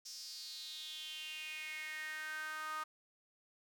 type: tone with high-pass filter sweep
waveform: sawtooth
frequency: 310 Hz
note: D#4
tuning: 6 cents flat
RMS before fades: -45 dBFS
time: 0.05-2.84 s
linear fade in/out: 10 ms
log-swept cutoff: 5500 to 1200 Hz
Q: 5.8
effects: none